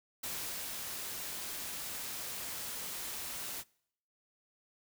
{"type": "noise with ADSR envelope", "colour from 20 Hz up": "white", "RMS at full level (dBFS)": -39, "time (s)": [0.23, 3.64], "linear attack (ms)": 8, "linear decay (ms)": 460, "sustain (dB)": -2, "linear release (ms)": 44, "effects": ["noise-tail reverb RT60 0.7 s tail -25 dB re dry"]}